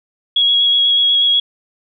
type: tone with vibrato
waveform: sine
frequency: 3322 Hz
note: G#7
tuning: in tune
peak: -10 dBFS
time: 0.36-1.4 s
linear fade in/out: 5 ms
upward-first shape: square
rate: 8.2 Hz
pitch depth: 11 cents each way
effects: none